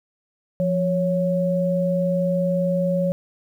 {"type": "tone pair together", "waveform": "sine", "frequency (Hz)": [174.63, 554.4], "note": ["F3", "C#5"], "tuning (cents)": [0, 0], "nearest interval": "octave + minor sixth", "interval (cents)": 2000, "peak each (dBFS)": -21, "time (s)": [0.6, 3.12], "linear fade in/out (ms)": 0, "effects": ["9-bit"]}